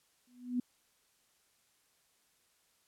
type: tone with exponential growth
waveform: sine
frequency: 246.9 Hz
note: B3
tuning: in tune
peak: -27 dBFS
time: 0.27-0.6 s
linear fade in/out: 5 ms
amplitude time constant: 70 ms
effects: white hiss -72 dBFS RMS until 2.87 s + low-pass 12000 Hz 12 dB/octave